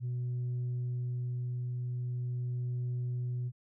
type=tone with tremolo; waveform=sine; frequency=123.47 Hz; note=B2; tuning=in tune; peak=-29 dBFS; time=0-3.52 s; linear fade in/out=50 ms; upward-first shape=triangle; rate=0.43 Hz; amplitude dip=25%; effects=tanh soft clip ceiling -30 dBFS